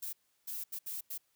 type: noise bursts at uneven times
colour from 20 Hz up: violet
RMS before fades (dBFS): -40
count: 5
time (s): 0.02-0.13 / 0.47-0.64 / 0.72-0.79 / 0.86-1.01 / 1.1-1.18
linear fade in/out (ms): 10
effects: white hiss -75 dBFS RMS until 1.35 s